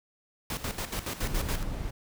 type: noise with tremolo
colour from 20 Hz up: pink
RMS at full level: -33 dBFS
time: 0.5-1.63 s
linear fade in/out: 2 ms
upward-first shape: square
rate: 7.1 Hz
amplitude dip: 70%
type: noise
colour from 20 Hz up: brown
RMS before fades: -32 dBFS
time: 1.21-1.91 s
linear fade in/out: 10 ms
effects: none